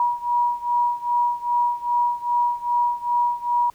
sine beating tone pair, 961 / 963.5 Hz, B5 / B5, -48 / -43 cents, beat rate 2.5 Hz, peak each -21 / -23 dBFS, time 0-3.7 s, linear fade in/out 2 ms, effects pink hiss -56 dBFS RMS until 3.74 s

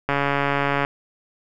click train, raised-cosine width 0.5 ms, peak -6 dBFS, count 108, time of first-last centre 0.09-0.849 s, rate 141 Hz, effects none

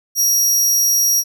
sawtooth tone, 5680 Hz, F8, 28 cents sharp, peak -10 dBFS, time 0.15-1.24 s, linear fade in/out 50 ms, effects none

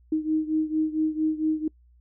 sine beating tone pair, 311.1 / 315.5 Hz, D#4 / D#4, 0 / +24 cents, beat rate 4.4 Hz, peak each -24 / -27 dBFS, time 0.12-1.68 s, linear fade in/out 5 ms, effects noise-tail reverb RT60 0.1 s tail -25 dB re dry + added 60 Hz sine -54 dBFS peak until 2 s

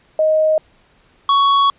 sine / square tone pair in turn, 625 / 1115.9 Hz, D#5 / C#6, +8 / +11 cents, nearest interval minor seventh, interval 1003 cents, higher second, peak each -11 dBFS, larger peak neither, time 0.19-0.58 / 1.29-1.7 s, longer second, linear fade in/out 2 ms, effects pink hiss -54 dBFS RMS until 1.78 s + resampled to 8000 Hz

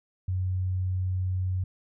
sine tone, 92.5 Hz, F#2, in tune, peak -25 dBFS, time 0.28-1.64 s, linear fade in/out 5 ms, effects none

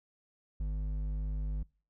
sine tone with hard clipping, 51.1 Hz, G#1, 27 cents flat, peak -33 dBFS, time 0.6-1.63 s, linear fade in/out 5 ms, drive 7 dB, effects noise-tail reverb RT60 0.4 s tail -25 dB re dry

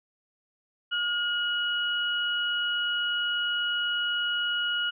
sine tone pair together, 1424.4 / 2912 Hz, F6 / F#7, +34 / -28 cents, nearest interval octave, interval 1238 cents, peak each -28 dBFS, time 0.91-4.91 s, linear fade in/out 20 ms, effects none

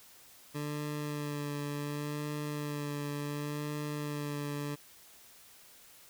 20% pulse tone with vibrato, 146.83 Hz, D3, in tune, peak -30 dBFS, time 0.54-4.76 s, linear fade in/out 20 ms, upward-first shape sine, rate 0.69 Hz, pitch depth 21 cents each way, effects white hiss -57 dBFS RMS until 6.09 s

